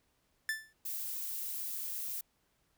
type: tone with exponential decay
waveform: 45% pulse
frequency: 1760 Hz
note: A6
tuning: in tune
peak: -29 dBFS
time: 0.49-0.73 s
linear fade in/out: 1 ms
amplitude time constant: 52 ms
type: noise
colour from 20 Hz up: violet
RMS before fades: -39 dBFS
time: 0.85-2.21 s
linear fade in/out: 5 ms
effects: pink hiss -75 dBFS RMS until 2.77 s